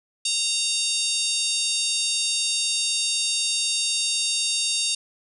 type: harmonic tone with a mistuned harmonic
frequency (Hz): 924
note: A#5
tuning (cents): -16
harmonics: 3 / 4 / 5 / 6 / 7 / 8 / 9 / 10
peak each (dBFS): -31 / -27 / -28 / -32 / -32 / -32 / -33 / -30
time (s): 0.25-4.95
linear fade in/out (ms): 5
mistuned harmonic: 10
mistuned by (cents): +32
effects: none